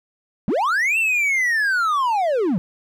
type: linear two-way sweep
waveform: triangle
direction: up then down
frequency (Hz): 157.4 to 2724 to 157.4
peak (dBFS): -15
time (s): 0.48-2.58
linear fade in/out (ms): 0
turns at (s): 0.98
effects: none